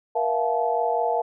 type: tone cluster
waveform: sine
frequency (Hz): 475.2 / 666 / 711 / 865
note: A#4 / E5 / F5 / A5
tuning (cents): +33 / +18 / +31 / -30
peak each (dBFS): -26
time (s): 0.15-1.22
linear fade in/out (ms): 10
effects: none